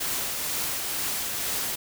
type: noise with tremolo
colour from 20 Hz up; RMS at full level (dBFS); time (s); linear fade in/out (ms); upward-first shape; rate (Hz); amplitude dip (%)
white; -28; 0-1.76; 10; triangle; 2.1; 30
effects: none